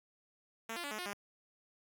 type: tone with pitch steps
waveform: 5% pulse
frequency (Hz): 226.1 / 346.9 / 286.2 / 214.1 / 358.8 / 202.4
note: A3 / F4 / D4 / A3 / F4 / G#3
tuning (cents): +47 / -12 / -45 / -47 / +47 / -44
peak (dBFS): -28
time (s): 0.69-1.134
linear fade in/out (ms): 5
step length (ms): 74
effects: none